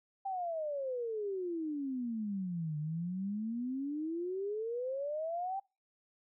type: exponential two-way sweep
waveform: sine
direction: down then up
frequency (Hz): 793 to 148.2 to 793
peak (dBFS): -34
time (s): 0.25-5.6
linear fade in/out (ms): 10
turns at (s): 2.78
effects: noise-tail reverb RT60 0.3 s tail -25 dB re dry